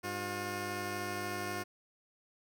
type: tone pair together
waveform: 10% pulse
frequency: 100.4 / 357.8 Hz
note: G2 / F4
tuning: +42 / +42 cents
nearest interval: octave + minor seventh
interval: 2200 cents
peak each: -33 / -29 dBFS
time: 0.03-1.64 s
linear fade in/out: 20 ms
effects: none